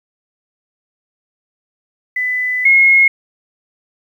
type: tone pair in turn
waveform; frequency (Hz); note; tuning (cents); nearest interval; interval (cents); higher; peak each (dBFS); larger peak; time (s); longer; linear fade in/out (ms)
sine; 2000 / 2161; B6 / C#7; +21 / -45; minor second; 134; second; -15 / -6; second; 2.16-2.65 / 2.65-3.08; first; 5
effects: 8-bit